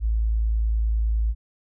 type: tone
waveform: sine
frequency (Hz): 54.9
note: A1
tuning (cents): -3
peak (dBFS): -19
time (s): 0-1.35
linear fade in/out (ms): 50
effects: none